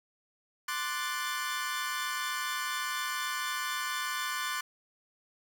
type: chord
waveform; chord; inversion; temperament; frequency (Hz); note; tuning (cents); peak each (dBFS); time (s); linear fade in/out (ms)
sawtooth; D dominant seventh; third; equal; 1046.5 / 1174.7 / 1480 / 1760; C6 / D6 / F#6 / A6; 0 / 0 / 0 / 0; -34; 0.68-4.61; 5
effects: none